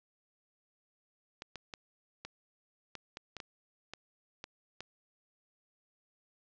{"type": "clicks", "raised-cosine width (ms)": 0.2, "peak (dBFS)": -25, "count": 11, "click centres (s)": [1.421, 1.557, 1.738, 2.25, 2.953, 3.171, 3.367, 3.402, 3.936, 4.441, 4.806], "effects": ["resampled to 16000 Hz", "9-bit"]}